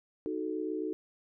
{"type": "chord", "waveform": "sine", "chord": "D# diminished", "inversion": "none", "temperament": "equal with one note detuned", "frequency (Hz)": [311.1, 370, 437.7], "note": ["D#4", "F#4", "A4"], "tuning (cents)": [0, 0, -9], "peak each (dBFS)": [-35, -37, -37], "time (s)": [0.26, 0.93], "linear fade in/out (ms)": 0, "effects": []}